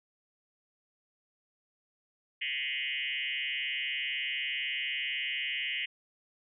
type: tone with frequency modulation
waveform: sine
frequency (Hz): 2498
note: D#7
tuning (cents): +6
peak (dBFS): -31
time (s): 2.41-5.86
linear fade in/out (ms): 10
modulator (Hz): 138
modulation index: 4.2
effects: none